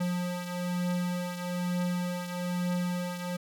square beating tone pair, 177.7 / 178.8 Hz, F3 / F3, +30 / +41 cents, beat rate 1.1 Hz, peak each -31 / -37 dBFS, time 0-3.37 s, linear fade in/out 10 ms, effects none

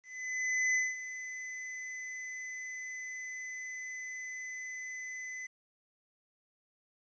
square tone with ADSR envelope, 2019 Hz, B6, 38 cents sharp, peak -27 dBFS, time 0.03-5.47 s, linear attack 720 ms, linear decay 200 ms, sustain -13 dB, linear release 10 ms, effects resampled to 16000 Hz + 11-bit

